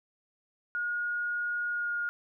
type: tone with pitch glide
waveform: sine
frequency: 1437 to 1425.4 Hz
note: F6 to F6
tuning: +49 to +35 cents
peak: -29 dBFS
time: 0.75-2.09 s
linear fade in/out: 0 ms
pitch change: -14 cents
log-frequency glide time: 1.7-1.91 s
effects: none